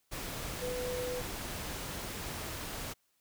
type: tone in noise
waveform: sine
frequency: 497.8 Hz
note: B4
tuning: 14 cents sharp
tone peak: -35 dBFS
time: 0.61-1.22 s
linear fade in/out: 20 ms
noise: pink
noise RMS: -40 dBFS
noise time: 0.11-2.94 s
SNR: +2 dB
effects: white hiss -75 dBFS RMS until 3.2 s